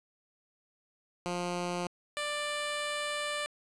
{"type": "tone pair in turn", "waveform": "10% pulse", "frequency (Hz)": [176.5, 590.1], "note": ["F3", "D5"], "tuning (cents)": [19, 8], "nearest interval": "octave + major sixth", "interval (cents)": 2089, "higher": "second", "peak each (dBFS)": -24, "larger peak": "neither", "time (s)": [[1.26, 1.87], [2.17, 3.46]], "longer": "second", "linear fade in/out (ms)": 0, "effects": ["resampled to 22050 Hz", "9-bit"]}